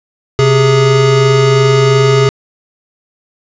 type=tone pair together; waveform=square; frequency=130.81 / 415.3 Hz; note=C3 / G#4; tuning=0 / 0 cents; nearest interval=octave + minor sixth; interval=2000 cents; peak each=-10 dBFS; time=0.39-2.29 s; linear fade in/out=0 ms; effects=resampled to 16000 Hz + 7-bit